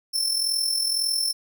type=tone with amplitude modulation; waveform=sawtooth; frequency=5350 Hz; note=E8; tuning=25 cents sharp; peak=-17 dBFS; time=0.13-1.33 s; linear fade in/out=20 ms; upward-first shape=sine; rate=41.9 Hz; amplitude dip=55%; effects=none